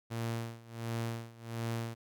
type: tone with tremolo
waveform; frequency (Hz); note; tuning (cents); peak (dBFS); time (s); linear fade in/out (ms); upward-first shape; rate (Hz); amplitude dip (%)
sawtooth; 115.5; A#2; -16; -29; 0.1-1.95; 20; sine; 1.4; 90
effects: none